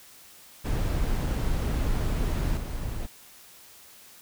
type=noise with level steps; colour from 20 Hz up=brown; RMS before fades=-26 / -32 dBFS; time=0.64-3.07 s; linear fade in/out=20 ms; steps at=2.57 s; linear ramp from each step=2 ms; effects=white hiss -51 dBFS RMS until 4.21 s